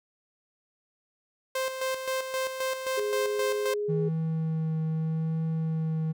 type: tone with tremolo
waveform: sawtooth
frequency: 523.3 Hz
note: C5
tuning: in tune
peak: -23 dBFS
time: 1.55-3.74 s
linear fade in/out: 5 ms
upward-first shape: square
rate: 3.8 Hz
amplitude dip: 55%
type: tone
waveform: sine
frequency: 415.3 Hz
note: G#4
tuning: in tune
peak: -27 dBFS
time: 2.97-4.09 s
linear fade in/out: 10 ms
type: tone with vibrato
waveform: triangle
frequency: 160 Hz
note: D#3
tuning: 49 cents sharp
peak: -24 dBFS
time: 3.88-6.13 s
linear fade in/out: 20 ms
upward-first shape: triangle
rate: 0.8 Hz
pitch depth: 14 cents each way
effects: none